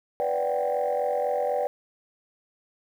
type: chord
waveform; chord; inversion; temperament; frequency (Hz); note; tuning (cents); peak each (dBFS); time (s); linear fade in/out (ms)
sine; G major seventh; first; equal with one note detuned; 493.9 / 581.9 / 740 / 784; B4 / D5 / F#5 / G5; 0 / -16 / 0 / 0; -27 / -26 / -31 / -29; 0.2-1.67; 0
effects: tanh soft clip ceiling -17 dBFS + 9-bit